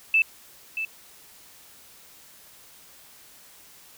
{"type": "tone with echo", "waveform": "sine", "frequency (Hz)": 2637, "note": "E7", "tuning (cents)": 0, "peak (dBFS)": -16, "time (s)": [0.14, 0.22], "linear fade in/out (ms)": 2, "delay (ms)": 630, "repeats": 1, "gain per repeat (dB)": -10, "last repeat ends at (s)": 0.85, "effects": ["white hiss -51 dBFS RMS until 3.97 s"]}